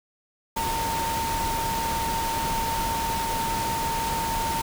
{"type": "tone in noise", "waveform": "sine", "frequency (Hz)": 911, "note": "A#5", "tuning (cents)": -40, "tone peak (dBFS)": -26, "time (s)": [0.56, 4.62], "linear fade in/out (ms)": 10, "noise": "pink", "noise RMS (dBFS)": -30, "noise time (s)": [0.56, 4.62], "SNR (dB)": 1, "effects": []}